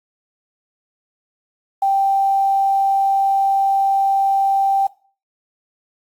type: tone with quantisation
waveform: sine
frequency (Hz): 784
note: G5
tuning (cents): 0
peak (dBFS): -13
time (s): 1.82-4.87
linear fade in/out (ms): 5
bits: 7
effects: noise-tail reverb RT60 0.4 s tail -19 dB re dry + AAC 64 kbps